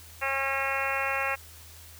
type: harmonic tone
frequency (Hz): 271.6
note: C#4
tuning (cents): -35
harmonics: 2 / 3 / 4 / 5 / 6 / 7 / 8 / 9 / 10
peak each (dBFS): -35 / -35 / -35 / -35 / -35 / -35 / -35 / -35 / -35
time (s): 0.21-1.36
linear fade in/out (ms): 20
effects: added 81 Hz sine -50 dBFS peak until 1.99 s + white hiss -50 dBFS RMS until 1.99 s